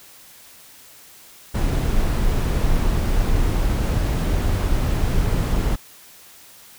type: noise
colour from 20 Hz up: brown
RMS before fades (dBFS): -19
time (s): 1.54-5.76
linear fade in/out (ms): 10
effects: white hiss -46 dBFS RMS until 6.78 s